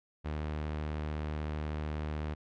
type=tone; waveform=sawtooth; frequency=76.1 Hz; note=D#2; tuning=38 cents flat; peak=-30 dBFS; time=0.24-2.35 s; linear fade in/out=20 ms; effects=low-pass 3000 Hz 12 dB/octave

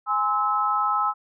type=chord; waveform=sine; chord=Ab augmented; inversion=none; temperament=just; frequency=830.6 / 1038.3 / 1297.8 Hz; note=Ab5 / C6 / E6; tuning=0 / -14 / -27 cents; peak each=-26 / -27 / -22 dBFS; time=0.06-1.14 s; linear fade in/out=50 ms; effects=none

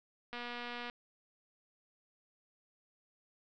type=click train; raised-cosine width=0.3 ms; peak=-27 dBFS; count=138; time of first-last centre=0.33-0.898 s; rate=241 Hz; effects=low-pass 5000 Hz 12 dB/octave

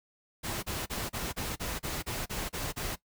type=noise bursts; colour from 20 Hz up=pink; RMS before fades=-35 dBFS; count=11; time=0.43-2.96 s; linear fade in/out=20 ms; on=200 ms; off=33 ms; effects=noise-tail reverb RT60 0.1 s tail -18 dB re dry

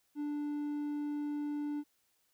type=tone; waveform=triangle; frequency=293.7 Hz; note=D4; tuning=in tune; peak=-32 dBFS; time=0.15-1.84 s; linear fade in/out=50 ms; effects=white hiss -75 dBFS RMS until 2.33 s

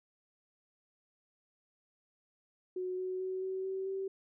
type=tone with pitch steps; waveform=sine; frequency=367.3 / 370.9 / 374.6 / 378.3 / 382 / 385.8 Hz; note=F#4 / F#4 / F#4 / F#4 / G4 / G4; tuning=-13 / +4 / +21 / +38 / -45 / -28 cents; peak=-34 dBFS; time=2.76-4.08 s; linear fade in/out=5 ms; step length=220 ms; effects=none

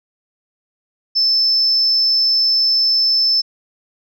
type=tone; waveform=sine; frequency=5274 Hz; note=E8; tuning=in tune; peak=-11 dBFS; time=1.15-3.42 s; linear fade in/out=20 ms; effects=tanh soft clip ceiling -7 dBFS

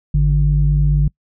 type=tone pair together; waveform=sine; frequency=52.01 / 147.1 Hz; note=G#1 / D3; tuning=+3 / +3 cents; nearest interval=octave + tritone; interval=1800 cents; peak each=-13 dBFS; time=0.14-1.08 s; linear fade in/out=5 ms; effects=noise-tail reverb RT60 0.1 s tail -26 dB re dry + tanh soft clip ceiling -4 dBFS

